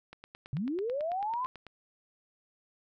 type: click train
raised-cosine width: 0.3 ms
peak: -30 dBFS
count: 15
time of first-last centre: 0.13-1.667 s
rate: 9.11 Hz
type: linear sweep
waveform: sine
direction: up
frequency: 121.4 to 1046.5 Hz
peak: -30 dBFS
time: 0.53-1.46 s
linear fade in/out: 0 ms
effects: none